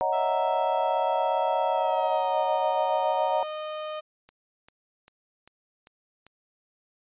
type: chord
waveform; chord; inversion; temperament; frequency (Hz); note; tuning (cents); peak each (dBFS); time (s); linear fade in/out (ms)
sine; D# minor seventh; third; equal; 554.4 / 622.3 / 740 / 932.3; C#5 / D#5 / F#5 / A#5; 0 / 0 / 0 / 0; -30 / -29 / -28 / -27; 0.01-3.43; 0
type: tone with pitch glide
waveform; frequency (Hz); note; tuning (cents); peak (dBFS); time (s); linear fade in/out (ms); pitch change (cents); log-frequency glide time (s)
30% pulse; 659.3 to 615.1; E5 to D#5; 0 to -20; -29; 0.12-4.01; 20; -120; 1.7-2.38
type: click train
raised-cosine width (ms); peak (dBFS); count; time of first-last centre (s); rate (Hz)
0.2; -33; 6; 4.29-6.266; 2.53
effects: resampled to 8000 Hz